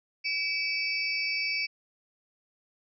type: tone cluster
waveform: sine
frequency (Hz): 2286 / 2608 / 4644 / 5310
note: D7 / E7 / D8 / E8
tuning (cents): -47 / -19 / -20 / +12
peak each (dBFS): -30 / -34 / -35 / -36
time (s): 0.24-1.67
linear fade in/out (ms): 20
effects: none